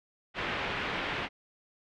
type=low-pass noise; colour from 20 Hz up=white; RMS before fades=-34 dBFS; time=0.34-1.29 s; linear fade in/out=50 ms; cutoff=2800 Hz; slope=24 dB/octave; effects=none